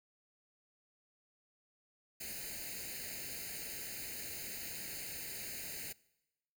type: noise with comb filter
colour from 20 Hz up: white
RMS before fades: -44 dBFS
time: 2.2-5.93 s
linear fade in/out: 10 ms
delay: 0.44 ms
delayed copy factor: +0.95
effects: noise-tail reverb RT60 1.0 s tail -23 dB re dry